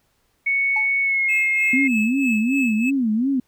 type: tone with pitch glide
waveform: sine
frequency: 2217 to 2138 Hz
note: C#7 to C7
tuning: 0 to +37 cents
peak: -17 dBFS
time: 0.46-1.88 s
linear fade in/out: 10 ms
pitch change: -63 cents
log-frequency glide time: 1.02-1.31 s
type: tone with exponential decay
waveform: triangle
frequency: 860 Hz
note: A5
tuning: 40 cents flat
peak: -21 dBFS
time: 0.76-0.92 s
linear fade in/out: 5 ms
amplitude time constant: 34 ms
type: tone with tremolo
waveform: triangle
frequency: 2597 Hz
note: E7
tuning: 26 cents flat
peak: -19 dBFS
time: 1.28-2.91 s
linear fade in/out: 20 ms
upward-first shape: sine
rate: 3.2 Hz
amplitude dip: 70%
type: tone with vibrato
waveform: sine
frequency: 243.1 Hz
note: B3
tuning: 27 cents flat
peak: -17 dBFS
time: 1.73-3.4 s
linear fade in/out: 5 ms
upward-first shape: sine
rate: 2.7 Hz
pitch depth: 230 cents each way
effects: pink hiss -66 dBFS RMS until 3.47 s